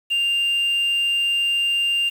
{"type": "tone", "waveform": "sine", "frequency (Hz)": 2794, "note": "F7", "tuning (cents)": 0, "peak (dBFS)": -15, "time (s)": [0.1, 2.1], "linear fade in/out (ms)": 20, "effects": ["tanh soft clip ceiling -17 dBFS", "7-bit"]}